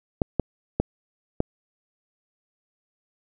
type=clicks; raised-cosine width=2 ms; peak=-7 dBFS; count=4; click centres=0.218 / 0.397 / 0.8 / 1.404 s; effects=none